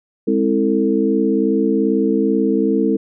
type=tone cluster; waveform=sine; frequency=206.7 / 264.9 / 327.4 / 447.6 Hz; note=G#3 / C4 / E4 / A4; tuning=-8 / +22 / -12 / +30 cents; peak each=-19 dBFS; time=0.27-2.97 s; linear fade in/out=10 ms; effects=none